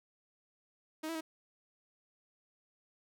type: tone with pitch steps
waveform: sawtooth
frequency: 313.8 / 328.8 / 318.3 Hz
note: D#4 / E4 / D#4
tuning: +15 / -4 / +39 cents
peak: -33 dBFS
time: 1.03-1.21 s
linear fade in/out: 10 ms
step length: 60 ms
effects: none